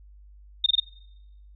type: tone bursts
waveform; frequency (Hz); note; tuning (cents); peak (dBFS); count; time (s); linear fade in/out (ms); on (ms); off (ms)
sine; 3664; A#7; -31; -16; 4; 0.64-0.8; 5; 22; 24
effects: noise-tail reverb RT60 0.9 s tail -23 dB re dry + added 50 Hz sine -47 dBFS peak until 1.55 s